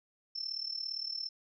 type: tone with amplitude modulation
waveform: sine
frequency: 5340 Hz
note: E8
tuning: 22 cents sharp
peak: -32 dBFS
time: 0.35-1.29 s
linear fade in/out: 10 ms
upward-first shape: sine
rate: 37.5 Hz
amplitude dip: 80%
effects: none